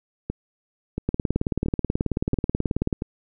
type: two click trains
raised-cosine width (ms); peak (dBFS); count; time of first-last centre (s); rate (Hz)
3; -13 / -9; 5 / 35; 0.3-3.021 / 1.09-2.928; 1.47 / 18.5
effects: none